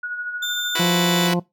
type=tone with tremolo; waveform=sine; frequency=1457 Hz; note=F#6; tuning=27 cents flat; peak=-24 dBFS; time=0.03-0.8 s; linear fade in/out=5 ms; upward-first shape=sine; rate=13 Hz; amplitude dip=50%
type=tone with pitch glide; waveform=35% pulse; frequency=3576 to 3543 Hz; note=A7 to A7; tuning=+27 to +11 cents; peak=-23 dBFS; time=0.42-1.28 s; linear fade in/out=10 ms; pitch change=-16 cents; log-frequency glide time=0.84-0.91 s
type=chord; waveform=5% pulse; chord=E suspended second; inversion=none; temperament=just; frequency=329.6 / 370.8 / 494.4 Hz; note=E4 / F#4 / B4; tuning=0 / +4 / +2 cents; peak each=-16 dBFS; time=0.75-1.34 s; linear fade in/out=5 ms
type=harmonic tone; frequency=175.2 Hz; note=F3; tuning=6 cents sharp; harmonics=1 / 2 / 3 / 4 / 5 / 6; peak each=-19 / -25 / -29 / -31 / -33 / -35 dBFS; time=0.79-1.4 s; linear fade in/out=10 ms
effects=noise-tail reverb RT60 0.2 s tail -21 dB re dry